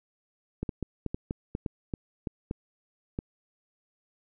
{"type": "clicks", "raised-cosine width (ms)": 3, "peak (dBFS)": -18, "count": 12, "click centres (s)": [0.63, 0.692, 0.827, 1.063, 1.145, 1.309, 1.551, 1.662, 1.938, 2.272, 2.511, 3.189], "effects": []}